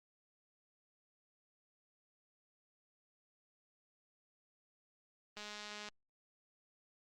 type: click train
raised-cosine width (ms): 0.2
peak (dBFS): -30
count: 109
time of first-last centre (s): 5.37-5.887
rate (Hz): 209
effects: Opus 32 kbps